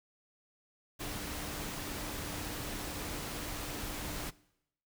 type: tone in noise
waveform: sine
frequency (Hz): 297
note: D4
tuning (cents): +20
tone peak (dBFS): -48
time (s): 0.99-4.31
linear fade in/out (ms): 20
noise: pink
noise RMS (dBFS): -40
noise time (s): 0.99-4.31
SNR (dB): -11
effects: noise-tail reverb RT60 0.8 s tail -21 dB re dry